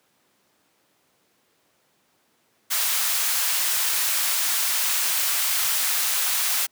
white high-pass noise, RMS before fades -23 dBFS, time 2.7-6.67 s, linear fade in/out 20 ms, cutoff 960 Hz, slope 12 dB/octave, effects pink hiss -65 dBFS RMS until 6.71 s + high-pass 200 Hz 12 dB/octave

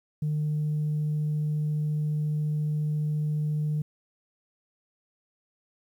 sine tone, 151.2 Hz, D#3, 49 cents flat, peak -23 dBFS, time 0.22-3.82 s, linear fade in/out 5 ms, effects tanh soft clip ceiling -22 dBFS + 10-bit

